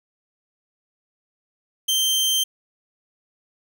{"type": "tone", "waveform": "sawtooth", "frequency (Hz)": 3136, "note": "G7", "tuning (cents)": 0, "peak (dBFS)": -15, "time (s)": [1.88, 2.44], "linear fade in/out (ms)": 10, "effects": []}